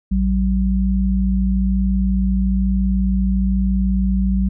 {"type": "tone pair together", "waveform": "sine", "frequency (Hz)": [56.69, 191.1], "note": ["A#1", "G3"], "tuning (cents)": [-48, -44], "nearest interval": "octave + major sixth", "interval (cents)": 2104, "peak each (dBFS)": -17, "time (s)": [0.11, 4.49], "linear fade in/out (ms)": 10, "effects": []}